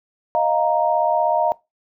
sine chord, Eb suspended second, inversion none, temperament equal, 622.3 / 698.5 / 932.3 Hz, Eb5 / F5 / Bb5, 0 / 0 / 0 cents, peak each -20 dBFS, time 0.35-1.52 s, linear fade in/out 0 ms, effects noise-tail reverb RT60 0.2 s tail -20 dB re dry

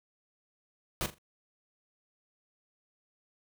pink noise with echo, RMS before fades -32 dBFS, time 1.01-1.06 s, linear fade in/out 0 ms, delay 41 ms, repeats 3, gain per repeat -12 dB, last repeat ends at 1.183 s, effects none

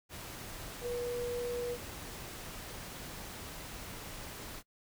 sine tone in noise, 484 Hz, B4, 35 cents flat, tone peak -34 dBFS, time 0.81-1.78 s, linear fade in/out 50 ms, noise pink, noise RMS -45 dBFS, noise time 0.09-4.63 s, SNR +8 dB, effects noise-tail reverb RT60 0.1 s tail -24 dB re dry

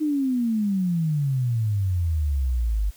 sine exponential sweep, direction down, 312.2 to 48.78 Hz, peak -20 dBFS, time 0-2.91 s, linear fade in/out 20 ms, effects white hiss -53 dBFS RMS until 2.96 s

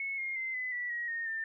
sine tone with pitch steps, 2196 / 2133 / 2073 / 2014 / 1956.4 / 1900.7 / 1846.6 / 1794 Hz, C#7 / C7 / C7 / B6 / B6 / A#6 / A#6 / A6, -17 / +33 / -17 / +33 / -17 / +33 / -17 / +33 cents, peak -33 dBFS, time 0-1.44 s, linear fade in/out 2 ms, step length 180 ms, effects none

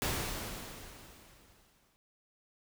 pink noise with exponential decay, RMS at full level -32 dBFS, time 0.02-1.96 s, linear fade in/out 0 ms, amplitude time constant 420 ms, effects none

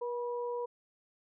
sine tone pair together, 481.2 / 973 Hz, B4 / B5, -45 / -26 cents, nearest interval octave, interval 1219 cents, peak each -34 / -40 dBFS, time 0.01-0.66 s, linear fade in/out 10 ms, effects none

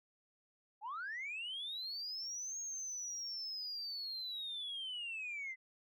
sine linear two-way sweep, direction up then down, 785 to 6560 to 2021 Hz, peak -39 dBFS, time 0.81-5.56 s, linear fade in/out 50 ms, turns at 2.59 s, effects tanh soft clip ceiling -37 dBFS

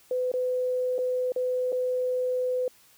sine tone with dropouts, 504 Hz, B4, 35 cents sharp, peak -24 dBFS, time 0.11-2.68 s, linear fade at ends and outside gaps 2 ms, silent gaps 0.317-0.338 / 0.982-0.988 / 1.321-1.361 / 1.721-1.727 s, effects white hiss -58 dBFS RMS until 2.97 s

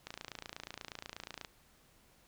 click train, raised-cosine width 0.2 ms, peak -25 dBFS, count 40, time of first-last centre 0.07-1.448 s, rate 28.3 Hz, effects pink hiss -66 dBFS RMS until 2.27 s

